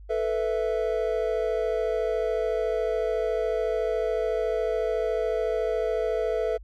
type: chord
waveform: triangle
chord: A suspended second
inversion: none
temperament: equal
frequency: 440 / 493.9 / 659.3 Hz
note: A4 / B4 / E5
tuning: 0 / 0 / 0 cents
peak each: -25 / -27 / -27 dBFS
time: 0.09-6.58 s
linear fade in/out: 20 ms
effects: added 50 Hz sine -42 dBFS peak until 6.63 s